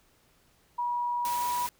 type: tone with pitch glide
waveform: sine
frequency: 965 to 975.1 Hz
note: B5 to B5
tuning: -40 to -22 cents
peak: -27 dBFS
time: 0.78-1.67 s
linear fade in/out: 10 ms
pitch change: +18 cents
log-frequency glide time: 1.33-1.47 s
type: noise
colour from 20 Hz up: white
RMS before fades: -38 dBFS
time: 1.25-1.69 s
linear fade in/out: 0 ms
effects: pink hiss -65 dBFS RMS until 1.79 s